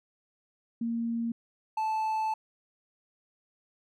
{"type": "tone pair in turn", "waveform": ["sine", "triangle"], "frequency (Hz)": [231.8, 875.2], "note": ["A#3", "A5"], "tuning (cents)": [-10, -9], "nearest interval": "octave + major seventh", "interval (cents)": 2301, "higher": "second", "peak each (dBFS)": [-28, -25], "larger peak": "second", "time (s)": [[0.81, 1.32], [1.77, 2.34]], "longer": "second", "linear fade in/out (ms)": 5, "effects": []}